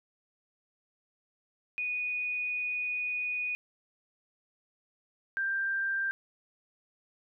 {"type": "tone pair in turn", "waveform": "sine", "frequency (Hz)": [2473, 1581.5], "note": ["D#7", "G6"], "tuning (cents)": [-11, 15], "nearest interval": "minor sixth", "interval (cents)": 774, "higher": "first", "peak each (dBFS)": [-30, -28], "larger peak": "second", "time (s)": [[1.78, 3.55], [5.37, 6.11]], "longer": "first", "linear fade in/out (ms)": 0, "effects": []}